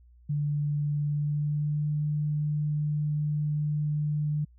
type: tone with pitch glide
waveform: sine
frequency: 146.83 to 149.57 Hz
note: D3 to D3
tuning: 0 to +32 cents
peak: -25 dBFS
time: 0.29-4.45 s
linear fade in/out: 10 ms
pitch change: +32 cents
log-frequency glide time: 1.07-1.91 s
effects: added 60 Hz sine -53 dBFS peak until 4.58 s